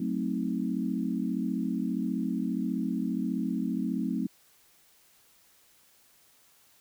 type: chord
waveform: sine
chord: F# diminished seventh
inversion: none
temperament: equal with one note detuned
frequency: 185 / 220 / 261.6 / 314.9 Hz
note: F#3 / A3 / C4 / Eb4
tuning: 0 / 0 / 0 / +21 cents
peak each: -33 / -32 / -32 / -36 dBFS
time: 0-4.27 s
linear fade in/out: 5 ms
effects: white hiss -62 dBFS RMS until 6.8 s